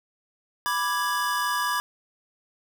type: chord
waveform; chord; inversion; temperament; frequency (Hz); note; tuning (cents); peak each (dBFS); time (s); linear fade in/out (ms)
square; G# diminished; first; equal; 987.8 / 1174.7 / 1661.2; B5 / D6 / G#6; 0 / 0 / 0; -29; 0.66-1.8; 0
effects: none